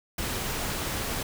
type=noise; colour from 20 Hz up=pink; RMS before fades=-31 dBFS; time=0.18-1.23 s; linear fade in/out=5 ms; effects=none